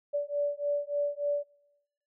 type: beating tone pair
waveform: sine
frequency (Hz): 577 / 580.4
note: D5 / D5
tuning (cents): -31 / -21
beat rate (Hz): 3.4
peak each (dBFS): -31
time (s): 0.13-1.44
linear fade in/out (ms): 20
effects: noise-tail reverb RT60 0.9 s tail -23 dB re dry